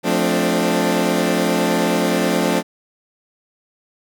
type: chord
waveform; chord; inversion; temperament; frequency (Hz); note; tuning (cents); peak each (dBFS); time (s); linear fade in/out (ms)
20% pulse; D minor seventh; first; equal with one note detuned; 177.56 / 220 / 261.6 / 293.7; F3 / A3 / C4 / D4; +29 / 0 / 0 / 0; -16 / -16 / -18 / -17; 0.03-2.63; 50
effects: none